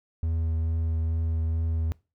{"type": "tone with vibrato", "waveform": "triangle", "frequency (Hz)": 81.2, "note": "E2", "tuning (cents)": -26, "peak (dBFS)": -22, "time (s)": [0.23, 1.92], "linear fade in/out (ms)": 0, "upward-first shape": "triangle", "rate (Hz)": 2.3, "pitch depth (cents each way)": 16, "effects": ["noise-tail reverb RT60 0.3 s tail -23 dB re dry"]}